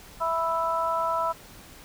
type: harmonic tone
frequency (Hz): 329.6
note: E4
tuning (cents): 0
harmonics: 2 / 3 / 4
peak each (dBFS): -29 / -27 / -28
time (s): 0.2-1.33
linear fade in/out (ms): 20
effects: pink hiss -48 dBFS RMS until 1.84 s